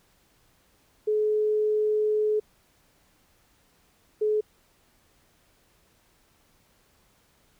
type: tone bursts at uneven times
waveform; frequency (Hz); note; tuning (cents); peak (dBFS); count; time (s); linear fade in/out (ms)
sine; 426.4; G#4; +46; -21; 2; 1.07-2.4 / 4.21-4.41; 10
effects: pink hiss -64 dBFS RMS until 7.59 s